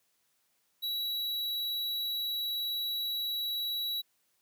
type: tone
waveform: square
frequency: 3907 Hz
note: B7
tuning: 19 cents flat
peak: -32 dBFS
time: 0.82-4.02 s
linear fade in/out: 20 ms
effects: white hiss -74 dBFS RMS until 4.41 s + high-pass 100 Hz 12 dB/octave